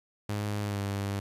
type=tone with pitch glide; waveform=sawtooth; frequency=103.83 to 99.89 Hz; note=G#2 to G2; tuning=0 to +33 cents; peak=-26 dBFS; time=0.29-1.2 s; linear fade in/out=5 ms; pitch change=-67 cents; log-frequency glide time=0.63-0.79 s; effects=resampled to 32000 Hz + 10-bit